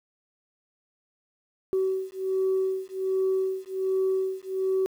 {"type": "beating tone pair", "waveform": "sine", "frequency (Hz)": [379, 380.3], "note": ["F#4", "F#4"], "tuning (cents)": [42, 48], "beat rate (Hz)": 1.3, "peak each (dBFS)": -26, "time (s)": [1.73, 4.86], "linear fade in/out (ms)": 0, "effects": ["tanh soft clip ceiling -18 dBFS", "9-bit"]}